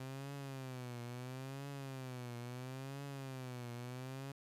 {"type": "tone with vibrato", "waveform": "sawtooth", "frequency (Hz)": 129.9, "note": "C3", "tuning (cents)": -12, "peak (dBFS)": -40, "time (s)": [0, 4.32], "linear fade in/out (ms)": 5, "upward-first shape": "triangle", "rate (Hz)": 0.74, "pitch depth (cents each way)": 150, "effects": ["resampled to 32000 Hz", "11-bit"]}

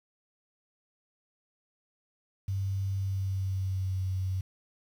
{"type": "tone with pitch glide", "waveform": "sine", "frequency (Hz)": [97.2, 93.89], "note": ["G2", "F#2"], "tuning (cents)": [-14, 26], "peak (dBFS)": -28, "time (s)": [2.48, 4.41], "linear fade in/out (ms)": 5, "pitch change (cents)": -60, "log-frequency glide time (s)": [2.94, 4.03], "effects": ["9-bit"]}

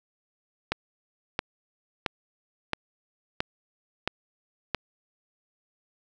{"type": "click train", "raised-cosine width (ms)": 0.3, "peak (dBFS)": -9, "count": 7, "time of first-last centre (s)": [0.72, 4.747], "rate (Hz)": 1.49, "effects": []}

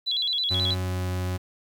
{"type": "tone with vibrato", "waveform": "sine", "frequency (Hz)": 3651, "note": "A#7", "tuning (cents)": -37, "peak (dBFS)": -23, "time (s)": [0.06, 0.75], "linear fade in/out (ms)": 20, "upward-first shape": "square", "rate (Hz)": 9.3, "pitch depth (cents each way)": 150}
{"type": "tone with pitch glide", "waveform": "40% pulse", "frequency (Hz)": [92.5, 91.33], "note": ["F#2", "F#2"], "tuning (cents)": [0, -22], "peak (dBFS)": -25, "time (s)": [0.5, 1.38], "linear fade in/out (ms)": 20, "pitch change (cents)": -22, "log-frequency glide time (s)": [0.69, 1.06]}
{"effects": ["9-bit"]}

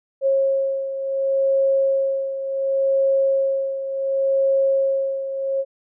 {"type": "beating tone pair", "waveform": "sine", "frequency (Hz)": [542, 542.69], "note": ["C#5", "C#5"], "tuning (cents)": [-39, -37], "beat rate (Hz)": 0.69, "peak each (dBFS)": [-18, -24], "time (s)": [0.21, 5.65], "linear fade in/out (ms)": 50, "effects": []}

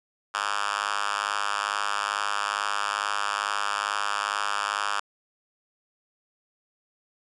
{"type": "tone with high-pass filter", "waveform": "5% pulse", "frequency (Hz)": 102.3, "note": "G#2", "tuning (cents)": -26, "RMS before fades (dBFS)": -28, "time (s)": [0.34, 5], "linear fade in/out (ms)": 5, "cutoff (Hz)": 1300, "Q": 2.2, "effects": ["resampled to 22050 Hz"]}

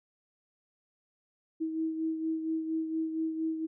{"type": "beating tone pair", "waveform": "sine", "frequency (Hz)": [320.2, 324.5], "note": ["D#4", "E4"], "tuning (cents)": [50, -27], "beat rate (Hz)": 4.3, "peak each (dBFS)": [-30, -39], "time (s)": [1.6, 3.67], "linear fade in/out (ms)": 20, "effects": []}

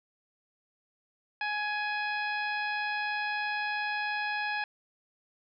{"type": "harmonic tone with a mistuned harmonic", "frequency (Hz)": 837, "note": "G#5", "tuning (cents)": 13, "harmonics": [1, 2, 3, 4, 5, 6], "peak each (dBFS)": [-34, -33, -36, -45, -46, -48], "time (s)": [1.41, 4.64], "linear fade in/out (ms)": 2, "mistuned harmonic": 5, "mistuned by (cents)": -17, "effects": []}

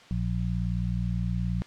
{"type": "harmonic tone", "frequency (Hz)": 59, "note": "A#1", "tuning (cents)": 22, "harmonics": [1, 2, 3], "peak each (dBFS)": [-30, -30, -30], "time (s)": [0.11, 1.62], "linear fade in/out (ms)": 0, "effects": ["white hiss -51 dBFS RMS until 1.66 s", "low-pass 4000 Hz 12 dB/octave"]}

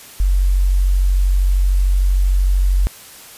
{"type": "tone", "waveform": "sine", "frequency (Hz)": 46.54, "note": "F#1", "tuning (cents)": 11, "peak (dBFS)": -11, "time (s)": [0.2, 2.87], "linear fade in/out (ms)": 0, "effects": ["white hiss -39 dBFS RMS until 3.37 s", "resampled to 32000 Hz"]}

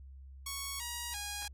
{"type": "tone with pitch steps", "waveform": "5% pulse", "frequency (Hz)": [1108.7, 954.1, 821], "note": ["C#6", "A#5", "G#5"], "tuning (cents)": [0, 40, -20], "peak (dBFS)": -26, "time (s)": [0.46, 1.48], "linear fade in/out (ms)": 5, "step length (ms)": 340, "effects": ["added 67 Hz sine -48 dBFS peak until 1.53 s", "AAC 64 kbps"]}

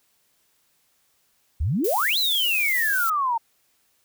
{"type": "exponential two-way sweep", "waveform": "sine", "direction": "up then down", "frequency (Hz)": [62.6, 4169, 894], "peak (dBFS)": -20, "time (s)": [1.6, 3.38], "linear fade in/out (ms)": 10, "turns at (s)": 2.18}
{"type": "noise", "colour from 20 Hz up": "violet", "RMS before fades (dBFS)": -29, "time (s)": [1.84, 3.1], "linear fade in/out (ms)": 5}
{"effects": ["white hiss -66 dBFS RMS until 4.04 s"]}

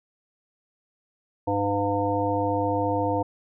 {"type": "harmonic tone", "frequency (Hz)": 100.8, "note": "G2", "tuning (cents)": 49, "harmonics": [1, 3, 5, 7, 9], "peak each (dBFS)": [-30, -28, -27, -29, -28], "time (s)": [1.47, 3.23], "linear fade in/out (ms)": 10, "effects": []}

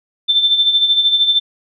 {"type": "tone with tremolo", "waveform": "sine", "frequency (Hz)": 3550, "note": "A7", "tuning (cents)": 15, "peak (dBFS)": -8, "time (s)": [0.28, 1.4], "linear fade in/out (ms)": 20, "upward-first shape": "sine", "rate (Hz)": 13, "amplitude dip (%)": 60, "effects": []}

